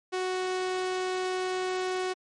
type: tone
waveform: sawtooth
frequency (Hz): 370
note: F#4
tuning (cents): 0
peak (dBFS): -24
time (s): 0.12-2.14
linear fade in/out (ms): 20
effects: low-pass 7000 Hz 12 dB/octave + MP3 48 kbps